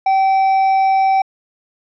triangle tone with hard clipping, 771 Hz, G5, 29 cents flat, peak -12 dBFS, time 0.06-1.22 s, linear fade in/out 5 ms, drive 7 dB, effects resampled to 16000 Hz

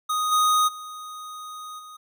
square tone with level steps, 1244.5 Hz, D#6, in tune, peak -23 / -18 / -36 / -41 dBFS, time 0.09-1.97 s, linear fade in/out 10 ms, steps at 0.31 / 0.67 / 1.78 s, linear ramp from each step 20 ms, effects none

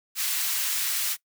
white high-pass noise, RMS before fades -27 dBFS, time 0.15-1.17 s, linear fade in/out 50 ms, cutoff 1500 Hz, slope 12 dB/octave, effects noise-tail reverb RT60 0.1 s tail -20 dB re dry

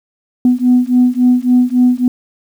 sine beating tone pair, 246.9 / 250.5 Hz, B3 / B3, 0 / +25 cents, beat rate 3.6 Hz, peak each -10 dBFS, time 0.45-2.08 s, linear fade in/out 2 ms, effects tanh soft clip ceiling -2 dBFS + 7-bit

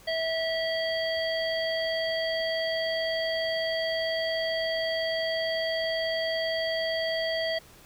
harmonic tone with a mistuned harmonic, 651 Hz, E5, 22 cents flat, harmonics 1 / 3 / 5 / 7, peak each -28 / -33 / -35 / -36 dBFS, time 0.07-7.59 s, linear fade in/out 10 ms, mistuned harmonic 7, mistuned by +18 cents, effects pink hiss -53 dBFS RMS until 7.85 s

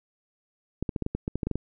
clicks, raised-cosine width 3 ms, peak -15 dBFS, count 12, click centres 0.826 / 0.892 / 0.962 / 1.023 / 1.064 / 1.15 / 1.279 / 1.356 / 1.432 / 1.47 / 1.513 / 1.556 s, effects none

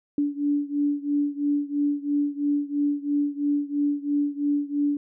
sine beating tone pair, 288.1 / 291.1 Hz, D4 / D4, -33 / -15 cents, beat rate 3 Hz, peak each -24 / -26 dBFS, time 0.18-4.97 s, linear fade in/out 2 ms, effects none

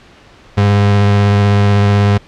35% pulse tone with vibrato, 101.5 Hz, G#2, 39 cents flat, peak -6 dBFS, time 0.57-2.18 s, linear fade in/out 10 ms, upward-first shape sine, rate 16 Hz, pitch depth 13 cents each way, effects pink hiss -42 dBFS RMS until 2.27 s + low-pass 4000 Hz 12 dB/octave

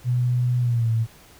sine tone with pitch glide, 123.47 to 113.22 Hz, B2 to A2, 0 to +50 cents, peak -18 dBFS, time 0.04-1.07 s, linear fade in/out 50 ms, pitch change -150 cents, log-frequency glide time 0.6-0.9 s, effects pink hiss -50 dBFS RMS until 1.39 s

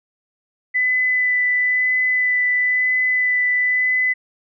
sine tone with vibrato, 2000 Hz, B6, 21 cents sharp, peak -15 dBFS, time 0.74-4.14 s, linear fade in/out 20 ms, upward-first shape sine, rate 1 Hz, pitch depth 10 cents each way, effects none

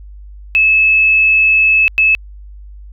sine tone bursts at uneven times, 2600 Hz, E7, 24 cents flat, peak -7 dBFS, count 2, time 0.55-1.88 / 1.98-2.15 s, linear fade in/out 0 ms, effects added 50 Hz sine -31 dBFS peak until 2.92 s

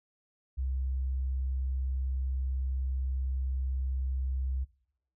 sine tone, 65.41 Hz, C2, in tune, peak -29 dBFS, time 0.57-4.65 s, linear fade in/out 20 ms, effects noise-tail reverb RT60 0.7 s tail -21 dB re dry

